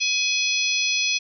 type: harmonic tone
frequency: 842 Hz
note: G#5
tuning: 24 cents sharp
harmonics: 3 / 4 / 5 / 6 / 7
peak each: -23 / -27 / -28 / -29 / -28 dBFS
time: 0-1.19 s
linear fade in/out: 20 ms
effects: none